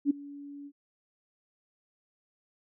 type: tone with ADSR envelope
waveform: sine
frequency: 284.9 Hz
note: C#4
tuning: 48 cents sharp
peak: -19 dBFS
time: 0.05-0.72 s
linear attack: 53 ms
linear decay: 10 ms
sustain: -22 dB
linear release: 57 ms
effects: none